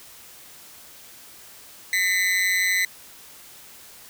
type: tone with amplitude modulation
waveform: 40% pulse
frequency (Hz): 2013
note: B6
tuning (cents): +33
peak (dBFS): -15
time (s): 1.93-2.85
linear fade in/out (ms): 2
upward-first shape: sine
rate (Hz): 188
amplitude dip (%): 80
effects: white hiss -46 dBFS RMS until 4.09 s